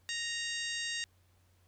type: harmonic tone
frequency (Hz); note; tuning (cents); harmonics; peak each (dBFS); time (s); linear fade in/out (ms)
932.3; A#5; 0; 2 / 3 / 4 / 5 / 6 / 7 / 8 / 9; -39 / -41 / -41 / -44 / -46 / -46 / -47 / -51; 0.09-1.04; 0
effects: added 90 Hz sine -66 dBFS peak until 1.67 s + pink hiss -72 dBFS RMS until 1.67 s